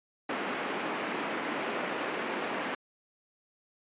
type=band-pass noise; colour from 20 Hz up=pink; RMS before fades=-34 dBFS; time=0.29-2.75 s; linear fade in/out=5 ms; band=240 to 2700 Hz; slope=24 dB/octave; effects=resampled to 8000 Hz